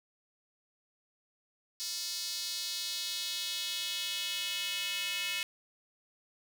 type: tone with high-pass filter sweep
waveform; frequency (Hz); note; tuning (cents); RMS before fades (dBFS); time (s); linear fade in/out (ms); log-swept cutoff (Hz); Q
square; 197.6; G3; +14; -36; 1.8-5.43; 0; 4800 to 2600; 2.7
effects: none